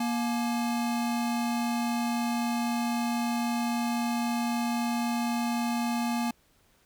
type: tone pair together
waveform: square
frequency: 236.4 / 852.2 Hz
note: A#3 / G#5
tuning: +24 / +44 cents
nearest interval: octave + minor seventh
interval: 2220 cents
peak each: -28 / -35 dBFS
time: 0-6.31 s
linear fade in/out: 5 ms
effects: pink hiss -65 dBFS RMS until 6.85 s